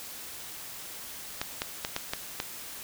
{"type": "clicks", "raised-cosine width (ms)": 0.2, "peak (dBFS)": -12, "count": 6, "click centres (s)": [1.415, 1.619, 1.849, 1.964, 2.135, 2.401], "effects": ["white hiss -42 dBFS RMS until 2.83 s"]}